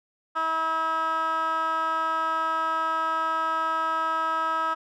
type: tone with band-pass filter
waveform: 15% pulse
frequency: 322.4 Hz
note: E4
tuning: 38 cents flat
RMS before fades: -26 dBFS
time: 0.35-4.75 s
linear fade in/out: 20 ms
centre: 1300 Hz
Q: 3.7
effects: none